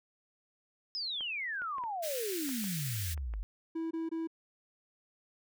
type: exponential sweep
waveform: sine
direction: down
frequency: 5220 to 45.15 Hz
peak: -34 dBFS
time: 0.95-3.43 s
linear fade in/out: 0 ms
type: clicks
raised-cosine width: 0.5 ms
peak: -34 dBFS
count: 8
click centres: 1.208 / 1.619 / 1.783 / 1.838 / 2.492 / 2.641 / 3.177 / 3.338 s
type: high-pass noise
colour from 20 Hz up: white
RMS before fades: -40 dBFS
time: 2.02-3.15 s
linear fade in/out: 20 ms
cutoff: 1500 Hz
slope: 48 dB/octave
type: tone bursts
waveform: triangle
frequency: 326.6 Hz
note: E4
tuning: 16 cents flat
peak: -31 dBFS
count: 3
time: 3.75-4.274 s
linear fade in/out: 10 ms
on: 160 ms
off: 22 ms
effects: none